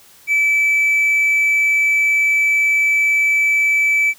triangle tone, 2309 Hz, D7, 30 cents flat, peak -10 dBFS, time 0.27-4.14 s, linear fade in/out 50 ms, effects tanh soft clip ceiling -6 dBFS + white hiss -47 dBFS RMS until 4.18 s

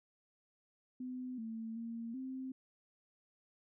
sine tone with pitch steps, 253.4 / 224.5 / 230.4 / 261.3 Hz, B3 / A3 / A#3 / C4, +45 / +35 / -20 / -2 cents, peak -40 dBFS, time 1-2.52 s, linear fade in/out 5 ms, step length 380 ms, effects none

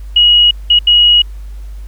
sine tone bursts at uneven times, 2900 Hz, F#7, 35 cents flat, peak -4 dBFS, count 3, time 0.16-0.51 / 0.7-0.79 / 0.87-1.22 s, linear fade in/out 5 ms, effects added 50 Hz sine -24 dBFS peak until 1.87 s + pink hiss -48 dBFS RMS until 1.87 s

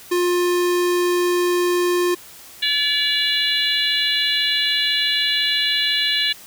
square tone, 354.1 Hz, F4, 24 cents sharp, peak -17 dBFS, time 0.11-2.15 s, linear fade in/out 10 ms
harmonic tone, 574 Hz, D5, 40 cents flat, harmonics 3 / 4 / 5 / 6 / 7, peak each -25 / -27 / -23 / -22 / -22 dBFS, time 2.62-6.33 s, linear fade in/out 10 ms
effects white hiss -42 dBFS RMS until 6.46 s

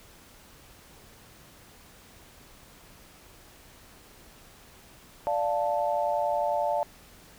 sine chord, D minor, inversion none, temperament equal, 587.3 / 698.5 / 880 Hz, D5 / F5 / A5, 0 / 0 / 0 cents, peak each -28 / -29 / -29 dBFS, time 5.27-6.83 s, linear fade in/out 0 ms, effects pink hiss -53 dBFS RMS until 7.38 s

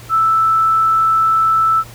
sine tone, 1318.5 Hz, E6, in tune, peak -10 dBFS, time 0.09-1.84 s, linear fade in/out 50 ms, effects added 117 Hz sine -37 dBFS peak until 1.94 s + pink hiss -39 dBFS RMS until 1.94 s

